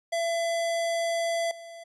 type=tone with level steps; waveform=square; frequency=672 Hz; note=E5; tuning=33 cents sharp; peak=-26 / -42 dBFS; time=0.12-1.84 s; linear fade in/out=10 ms; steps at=1.51 s; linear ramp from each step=2 ms; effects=resampled to 24000 Hz